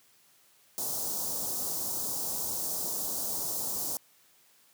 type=band-stop noise; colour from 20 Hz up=white; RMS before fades=-33 dBFS; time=0.78-3.97 s; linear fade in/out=0 ms; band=960 to 5100 Hz; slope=24 dB/octave; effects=white hiss -63 dBFS RMS until 4.73 s + high-pass 100 Hz 12 dB/octave